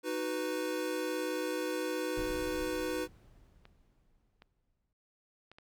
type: chord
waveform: square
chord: B major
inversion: first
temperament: equal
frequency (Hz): 311.1 / 370 / 493.9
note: D#4 / F#4 / B4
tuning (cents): 0 / 0 / 0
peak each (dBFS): -38 / -39 / -37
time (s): 0.03-3.08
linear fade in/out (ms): 50
type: noise with exponential decay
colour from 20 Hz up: brown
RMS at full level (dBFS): -41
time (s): 2.17-4.93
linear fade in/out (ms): 2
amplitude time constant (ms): 600
type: clicks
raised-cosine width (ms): 0.3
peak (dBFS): -37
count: 4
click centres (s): 3.654 / 4.421 / 5.516 / 5.585
effects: none